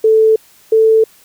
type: tone pair in turn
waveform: sine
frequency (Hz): 440 / 442.8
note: A4 / A4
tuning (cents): 0 / +11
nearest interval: unison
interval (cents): 11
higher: second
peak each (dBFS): -6 / -6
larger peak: neither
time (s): 0.04-0.36 / 0.72-1.04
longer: neither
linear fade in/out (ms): 5
effects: white hiss -47 dBFS RMS until 1.24 s